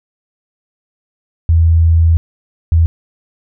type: tone bursts at uneven times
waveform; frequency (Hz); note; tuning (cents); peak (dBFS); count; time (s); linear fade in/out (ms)
sine; 82.41; E2; 0; -6; 2; 1.49-2.17 / 2.72-2.86; 0
effects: none